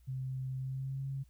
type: tone with pitch glide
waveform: sine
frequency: 130.81 to 136.05 Hz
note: C3 to C#3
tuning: 0 to -32 cents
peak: -35 dBFS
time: 0.07-1.24 s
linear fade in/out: 20 ms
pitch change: +68 cents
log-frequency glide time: 0.57-1.05 s
effects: added 60 Hz sine -59 dBFS peak until 1.29 s + white hiss -75 dBFS RMS until 1.29 s